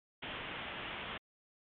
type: low-pass noise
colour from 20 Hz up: white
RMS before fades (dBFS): -43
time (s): 0.22-1.18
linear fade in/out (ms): 10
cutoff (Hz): 3400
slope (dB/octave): 96
effects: MP3 64 kbps